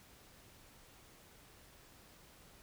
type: silence
effects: pink hiss -61 dBFS RMS until 2.62 s